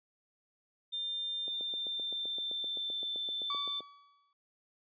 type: tone with pitch glide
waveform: sine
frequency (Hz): 3600 to 3542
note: A7 to A7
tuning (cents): +39 to +11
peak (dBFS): -34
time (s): 0.92-3.81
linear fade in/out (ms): 20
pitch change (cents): -28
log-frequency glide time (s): 1.42-3.13
type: click train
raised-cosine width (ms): 2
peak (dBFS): -30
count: 19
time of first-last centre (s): 1.48-3.806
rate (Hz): 7.74
type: tone with exponential decay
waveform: 45% pulse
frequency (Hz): 1140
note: C#6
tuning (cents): +48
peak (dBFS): -34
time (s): 3.5-4.33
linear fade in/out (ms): 2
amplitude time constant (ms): 180
effects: high-pass 400 Hz 12 dB/octave + resampled to 11025 Hz